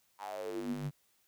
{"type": "tone with high-pass filter sweep", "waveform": "square", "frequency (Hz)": 49.62, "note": "G1", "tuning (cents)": 22, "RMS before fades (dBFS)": -38, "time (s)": [0.18, 0.91], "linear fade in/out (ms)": 50, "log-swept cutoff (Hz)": [970, 140], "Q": 8.2, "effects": ["white hiss -72 dBFS RMS until 1.27 s"]}